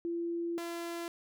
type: tone pair in turn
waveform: sine / sawtooth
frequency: 340 / 340 Hz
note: F4 / F4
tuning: -46 / -46 cents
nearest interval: unison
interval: 0 cents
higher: neither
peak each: -32 / -33 dBFS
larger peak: first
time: 0.05-0.58 / 0.58-1.08 s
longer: first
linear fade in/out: 0 ms
effects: none